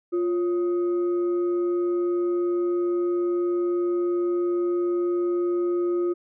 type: tone with frequency modulation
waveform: sine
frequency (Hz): 350.3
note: F4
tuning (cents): +5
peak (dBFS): -21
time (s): 0.12-6.14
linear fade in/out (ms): 20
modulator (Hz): 903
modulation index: 0.23
effects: none